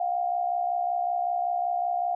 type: tone pair together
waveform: sine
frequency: 708.7 / 774 Hz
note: F5 / G5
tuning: +25 / -22 cents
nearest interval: major second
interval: 153 cents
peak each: -25 / -31 dBFS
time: 0-2.15 s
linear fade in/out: 5 ms
effects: none